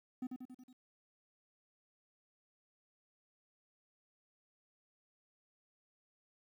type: tone with echo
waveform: triangle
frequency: 253.5 Hz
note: B3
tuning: 45 cents sharp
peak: -35 dBFS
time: 0.22-0.27 s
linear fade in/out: 5 ms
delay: 92 ms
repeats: 5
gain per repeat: -4 dB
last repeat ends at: 0.73 s
effects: 12-bit